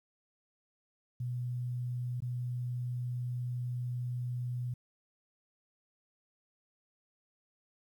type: tone with dropouts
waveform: sine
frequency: 123.2 Hz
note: B2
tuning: 4 cents flat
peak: -33 dBFS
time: 1.2-4.74 s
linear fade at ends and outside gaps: 5 ms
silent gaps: 2.204-2.221 s
effects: 11-bit